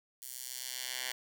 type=tone with high-pass filter sweep; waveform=10% pulse; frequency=127.4 Hz; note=C3; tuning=46 cents flat; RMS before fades=-41 dBFS; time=0.22-1.12 s; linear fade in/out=2 ms; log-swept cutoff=9300 to 2000 Hz; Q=0.77; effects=none